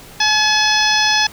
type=harmonic tone; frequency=854 Hz; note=G#5; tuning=48 cents sharp; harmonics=1 / 2 / 3 / 4 / 5 / 6 / 7; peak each=-19 / -18 / -21 / -20 / -24 / -18 / -23 dBFS; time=0.2-1.27 s; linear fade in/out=5 ms; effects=pink hiss -39 dBFS RMS until 1.32 s